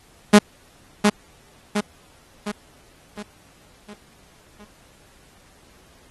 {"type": "tone with echo", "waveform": "sawtooth", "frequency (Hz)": 207.7, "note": "G#3", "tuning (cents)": 0, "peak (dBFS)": -3, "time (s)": [0.33, 0.39], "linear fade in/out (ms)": 10, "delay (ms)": 710, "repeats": 6, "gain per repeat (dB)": -6, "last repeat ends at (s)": 4.65, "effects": ["pink hiss -54 dBFS RMS until 6.1 s", "AAC 32 kbps"]}